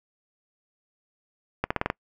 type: accelerating click train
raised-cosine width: 0.5 ms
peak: -9 dBFS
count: 6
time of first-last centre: 1.64-1.901 s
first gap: 65 ms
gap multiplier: 0.89
effects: noise-tail reverb RT60 0.1 s tail -26 dB re dry